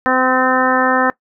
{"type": "harmonic tone", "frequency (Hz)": 257.3, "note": "C4", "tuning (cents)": -29, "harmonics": [1, 2, 3, 4, 5, 6, 7], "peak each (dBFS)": [-19, -19, -19, -20, -19, -22, -20], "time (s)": [0.06, 1.1], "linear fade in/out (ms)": 0, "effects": ["noise-tail reverb RT60 0.1 s tail -20 dB re dry"]}